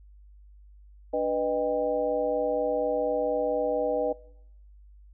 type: tone cluster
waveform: sine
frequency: 291.1 / 491.8 / 616 / 796 Hz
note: D4 / B4 / D#5 / G5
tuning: -15 / -7 / -17 / +26 cents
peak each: -34 / -27 / -28 / -34 dBFS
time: 1.13-4.13 s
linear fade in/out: 10 ms
effects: noise-tail reverb RT60 0.8 s tail -23 dB re dry + added 50 Hz sine -49 dBFS peak until 5.13 s